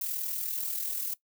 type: noise with amplitude modulation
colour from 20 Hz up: violet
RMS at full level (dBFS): -31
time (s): 0.01-1.14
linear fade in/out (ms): 5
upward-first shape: sine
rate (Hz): 40.5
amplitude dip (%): 50
effects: noise-tail reverb RT60 0.1 s tail -18 dB re dry